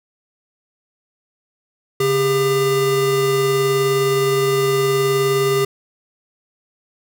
square tone pair together, 140 / 400.7 Hz, C#3 / G4, +18 / +38 cents, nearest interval octave + tritone, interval 1820 cents, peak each -24 / -16 dBFS, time 2-5.65 s, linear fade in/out 5 ms, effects none

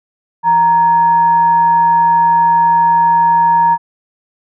sine tone with frequency modulation, 932.3 Hz, A#5, in tune, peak -7 dBFS, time 0.43-3.78 s, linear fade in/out 50 ms, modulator 766 Hz, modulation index 0.2, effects none

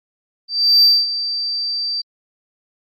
sine tone with ADSR envelope, 4667 Hz, D8, 12 cents flat, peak -5 dBFS, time 0.48-2.02 s, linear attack 350 ms, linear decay 230 ms, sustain -14 dB, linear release 16 ms, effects tanh soft clip ceiling -6 dBFS + Opus 48 kbps

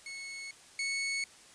sawtooth tone pair in turn, 2196 / 2209 Hz, C#7 / C#7, -17 / -7 cents, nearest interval unison, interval 10 cents, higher second, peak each -37 / -28 dBFS, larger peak second, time 0.06-0.51 / 0.79-1.24 s, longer neither, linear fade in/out 2 ms, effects white hiss -56 dBFS RMS until 1.54 s + resampled to 22050 Hz

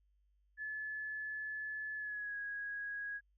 sine tone with pitch glide, 1723 to 1654.7 Hz, A6 to G#6, -37 to -7 cents, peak -39 dBFS, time 0.57-3.21 s, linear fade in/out 50 ms, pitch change -70 cents, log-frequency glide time 1.95-2.37 s, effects added 50 Hz sine -70 dBFS peak until 3.37 s

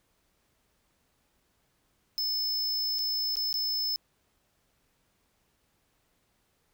square tone with dropouts, 5240 Hz, E8, 11 cents flat, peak -28 dBFS, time 2.18-3.96 s, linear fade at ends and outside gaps 0 ms, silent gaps 2.986-2.991 / 3.355-3.369 / 3.528-3.541 s, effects pink hiss -72 dBFS RMS until 6.73 s

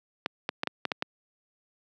clicks, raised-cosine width 0.3 ms, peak -11 dBFS, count 7, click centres 0.261 / 0.491 / 0.634 / 0.673 / 0.853 / 0.918 / 1.024 s, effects high-pass 200 Hz 12 dB/octave

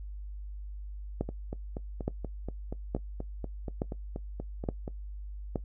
two click trains, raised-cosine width 2 ms, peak -16 / -23 dBFS, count 6 / 16, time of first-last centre 1.21-5.558 / 1.29-4.879 s, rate 1.15 / 4.18 Hz, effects noise-tail reverb RT60 0.1 s tail -19 dB re dry + added 50 Hz sine -38 dBFS peak until 5.64 s

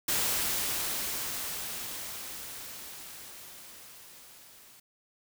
white noise with level ramp, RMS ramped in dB -28 to -55 dBFS, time 0.08-4.8 s, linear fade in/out 5 ms, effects none

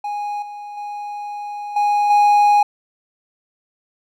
triangle tone with level steps, 826 Hz, G#5, 10 cents flat, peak -20 / -28 / -24 / -12 / -8 dBFS, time 0.04-2.63 s, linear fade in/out 5 ms, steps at 0.42 / 0.77 / 1.76 / 2.1 s, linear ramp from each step 5 ms, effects none

